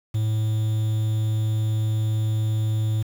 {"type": "tone with quantisation", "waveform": "triangle", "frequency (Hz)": 108.9, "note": "A2", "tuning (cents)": -17, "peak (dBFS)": -18, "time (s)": [0.14, 3.03], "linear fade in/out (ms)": 10, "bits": 7, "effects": []}